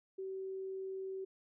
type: tone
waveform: sine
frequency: 382.2 Hz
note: G4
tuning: 44 cents flat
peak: -39 dBFS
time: 0.18-1.25 s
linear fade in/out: 10 ms
effects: none